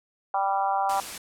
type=harmonic tone; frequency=196 Hz; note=G3; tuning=in tune; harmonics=3 / 4 / 5 / 6 / 7; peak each=-35 / -24 / -29 / -32 / -35 dBFS; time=0.34-1 s; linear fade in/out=2 ms
type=noise; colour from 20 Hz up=white; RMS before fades=-36 dBFS; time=0.89-1.18 s; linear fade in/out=5 ms
effects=low-pass 11000 Hz 12 dB/octave